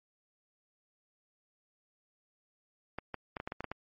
clicks, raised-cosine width 0.5 ms, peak -22 dBFS, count 9, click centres 2.986 / 3.143 / 3.368 / 3.401 / 3.475 / 3.521 / 3.606 / 3.643 / 3.716 s, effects MP3 32 kbps

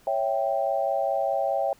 sine chord, C# diminished, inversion none, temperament equal, 554.4 / 659.3 / 784 Hz, C#5 / E5 / G5, 0 / 0 / 0 cents, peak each -27 dBFS, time 0.07-1.73 s, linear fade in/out 2 ms, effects pink hiss -58 dBFS RMS until 1.79 s

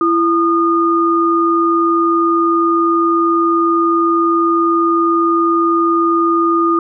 sine tone pair together, 335.1 / 1222.8 Hz, E4 / D#6, +29 / -30 cents, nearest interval octave + minor seventh, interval 2241 cents, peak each -13 dBFS, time 0.01-6.79 s, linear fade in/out 2 ms, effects none

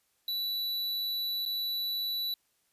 square tone with dropouts, 3951 Hz, B7, in tune, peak -31 dBFS, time 0.28-2.34 s, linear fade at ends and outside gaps 2 ms, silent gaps 1.453-1.46 s, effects white hiss -73 dBFS RMS until 2.72 s + resampled to 32000 Hz

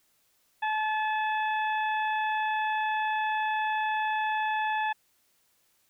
harmonic tone, 863 Hz, A5, 34 cents flat, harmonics 1 / 2 / 3 / 4, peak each -27 / -32 / -38 / -44 dBFS, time 0.62-4.93 s, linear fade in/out 10 ms, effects white hiss -69 dBFS RMS until 5.89 s

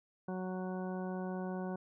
harmonic tone, 185 Hz, F#3, in tune, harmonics 1 / 2 / 3 / 4 / 5 / 6 / 8, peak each -38 / -43 / -46 / -47 / -51 / -54 / -53 dBFS, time 0.28-1.76 s, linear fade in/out 5 ms, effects none

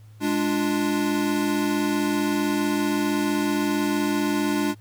square chord, D diminished, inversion second, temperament equal, 207.7 / 293.7 / 349.2 Hz, Ab3 / D4 / F4, 0 / 0 / 0 cents, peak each -28 / -24 / -29 dBFS, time 0.2-4.75 s, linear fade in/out 50 ms, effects added 107 Hz sine -44 dBFS peak until 4.8 s + pink hiss -61 dBFS RMS until 4.8 s

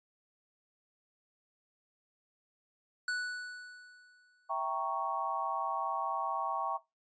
square tone with exponential decay, 1480 Hz, F#6, in tune, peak -31 dBFS, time 3.08-4.51 s, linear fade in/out 2 ms, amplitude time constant 310 ms
sine chord, E diminished seventh, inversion none, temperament equal, 659.3 / 784 / 932.3 / 1108.7 Hz, E5 / G5 / Bb5 / Db6, 0 / 0 / 0 / 0 cents, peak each -39 / -37 / -38 / -35 dBFS, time 4.49-6.78 s, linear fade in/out 20 ms
effects noise-tail reverb RT60 0.2 s tail -18 dB re dry + resampled to 16000 Hz

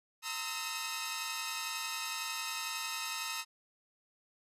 10% pulse tone cluster, 917 / 1033 / 1279 / 1330 / 2569 Hz, A#5 / C6 / D#6 / E6 / E7, -29 / -22 / +47 / +15 / -45 cents, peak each -33 / -37 / -32 / -38 / -36 dBFS, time 0.22-3.45 s, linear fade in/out 50 ms, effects resampled to 32000 Hz

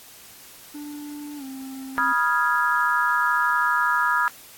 triangle tone with pitch glide, 293.7 to 266.2 Hz, D4 to C4, 0 to +30 cents, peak -31 dBFS, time 0.74-2.13 s, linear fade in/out 10 ms, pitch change -170 cents, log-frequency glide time 1.37-1.44 s
sine chord, F half-diminished seventh, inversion second, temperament equal with one note detuned, 976.4 / 1244.5 / 1396.9 / 1661.2 Hz, Cb6 / Eb6 / F6 / Ab6, -20 / 0 / 0 / 0 cents, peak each -24 dBFS, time 1.98-4.28 s, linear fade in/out 0 ms
effects white hiss -46 dBFS RMS until 4.57 s + AAC 64 kbps

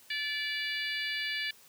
harmonic tone, 580 Hz, D5, 22 cents flat, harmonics 3 / 4 / 5 / 6 / 7 / 8, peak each -36 / -37 / -39 / -40 / -43 / -42 dBFS, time 0.1-1.51 s, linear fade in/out 5 ms, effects white hiss -58 dBFS RMS until 1.68 s + high-pass 100 Hz 12 dB/octave

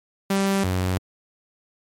sawtooth tone pair in turn, 195.6 / 92.31 Hz, G3 / F#2, -4 / -4 cents, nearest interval octave + minor second, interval 1300 cents, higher first, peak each -15 / -17 dBFS, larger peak first, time 0.3-0.64 / 0.64-0.98 s, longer neither, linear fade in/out 5 ms, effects MP3 64 kbps

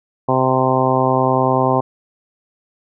harmonic tone, 130.1 Hz, C3, 9 cents flat, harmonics 1 / 2 / 3 / 4 / 5 / 6 / 7 / 8, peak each -21 / -21 / -21 / -21 / -21 / -21 / -21 / -21 dBFS, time 0.28-1.81 s, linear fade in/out 10 ms, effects none

